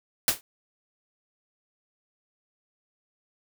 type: noise with exponential decay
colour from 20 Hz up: white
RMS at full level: -17 dBFS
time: 0.28-0.41 s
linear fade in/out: 1 ms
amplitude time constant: 27 ms
effects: none